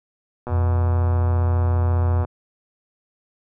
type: click train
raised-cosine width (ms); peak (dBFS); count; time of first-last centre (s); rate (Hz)
1; -16; 218; 0.47-2.249; 122
type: tone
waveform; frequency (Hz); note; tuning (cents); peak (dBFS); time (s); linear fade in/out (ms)
sine; 87.31; F2; 0; -16; 0.49-2.26; 50
effects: none